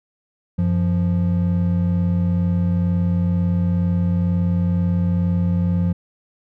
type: tone pair together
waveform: triangle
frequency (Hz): 92.5 / 174.62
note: F#2 / F3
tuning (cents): 0 / 0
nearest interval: major seventh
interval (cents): 1100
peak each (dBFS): -18 / -16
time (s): 0.58-5.93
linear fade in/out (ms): 10
effects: none